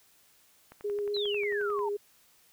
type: click train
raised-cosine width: 0.5 ms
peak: -33 dBFS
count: 13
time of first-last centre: 0.72-1.791 s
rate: 11.2 Hz
type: tone with vibrato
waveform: sine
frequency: 410.2 Hz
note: G#4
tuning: 21 cents flat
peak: -29 dBFS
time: 0.84-1.97 s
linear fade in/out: 10 ms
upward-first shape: sine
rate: 8.2 Hz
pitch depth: 14 cents each way
type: exponential sweep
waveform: sine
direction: down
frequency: 4186 to 863 Hz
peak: -32 dBFS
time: 1.14-1.89 s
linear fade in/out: 5 ms
effects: white hiss -63 dBFS RMS until 2.52 s